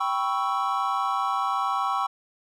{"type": "chord", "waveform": "triangle", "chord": "C# half-diminished seventh", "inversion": "second", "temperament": "equal", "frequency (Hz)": [784, 987.8, 1108.7, 1318.5], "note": ["G5", "B5", "C#6", "E6"], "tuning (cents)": [0, 0, 0, 0], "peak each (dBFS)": [-27, -29, -25, -28], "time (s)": [0, 2.07], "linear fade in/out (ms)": 10, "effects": []}